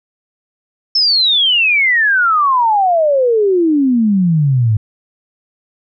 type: exponential sweep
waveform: sine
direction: down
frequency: 5350 to 103.83 Hz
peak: -9 dBFS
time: 0.95-4.77 s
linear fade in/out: 5 ms
effects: none